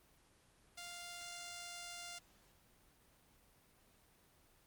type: tone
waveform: 5% pulse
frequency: 698.5 Hz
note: F5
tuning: in tune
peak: -36 dBFS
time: 0.77-2.19 s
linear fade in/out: 10 ms
effects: pink hiss -69 dBFS RMS until 4.66 s + Opus 24 kbps